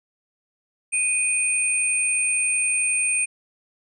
sine tone pair together, 2481 / 8832 Hz, D#7 / C#9, -6 / -7 cents, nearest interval octave + minor seventh, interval 2199 cents, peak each -22 dBFS, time 0.92-3.26 s, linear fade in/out 20 ms, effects none

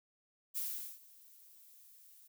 violet noise with ADSR envelope, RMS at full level -37 dBFS, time 0.54-2.28 s, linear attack 33 ms, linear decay 410 ms, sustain -23 dB, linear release 15 ms, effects none

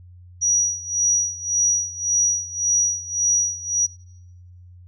sine tone with tremolo, 5800 Hz, F#8, 35 cents flat, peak -14 dBFS, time 0.41-3.87 s, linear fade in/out 20 ms, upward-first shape sine, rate 1.8 Hz, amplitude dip 85%, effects noise-tail reverb RT60 1.0 s tail -24 dB re dry + added 89 Hz sine -42 dBFS peak until 4.87 s

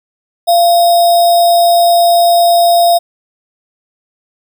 sine tone with sample-and-hold, 689 Hz, F5, 24 cents flat, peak -5 dBFS, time 0.47-2.99 s, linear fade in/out 20 ms, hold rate 4410 Hz, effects none

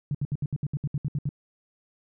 sine tone bursts, 143.4 Hz, D3, 41 cents flat, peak -24 dBFS, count 12, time 0.11-1.291 s, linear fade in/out 2 ms, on 37 ms, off 67 ms, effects none

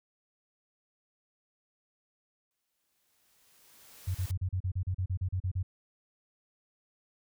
white noise with exponential growth, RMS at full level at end -46 dBFS, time 2.51-4.31 s, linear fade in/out 0 ms, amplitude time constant 390 ms
sine tone bursts, 92.5 Hz, F#2, in tune, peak -28 dBFS, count 14, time 4.07-5.63 s, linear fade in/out 10 ms, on 78 ms, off 36 ms
effects none

